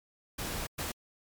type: noise bursts at uneven times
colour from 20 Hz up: pink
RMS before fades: -36 dBFS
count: 2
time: 0.38-0.67 / 0.78-0.92 s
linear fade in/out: 10 ms
effects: MP3 96 kbps